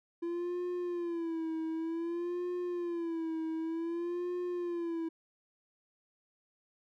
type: tone with vibrato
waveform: triangle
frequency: 338.3 Hz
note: E4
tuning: 45 cents sharp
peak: -31 dBFS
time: 0.22-5.09 s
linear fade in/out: 10 ms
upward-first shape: sine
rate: 0.54 Hz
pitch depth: 90 cents each way
effects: none